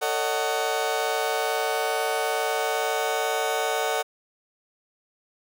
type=chord; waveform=30% pulse; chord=D# half-diminished seventh; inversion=second; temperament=just; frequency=448 / 560 / 622.3 / 746.7 Hz; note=A4 / C#5 / D#5 / F#5; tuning=+31 / +18 / 0 / +16 cents; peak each=-26 / -29 / -28 / -25 dBFS; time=0.01-4.03 s; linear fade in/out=20 ms; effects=none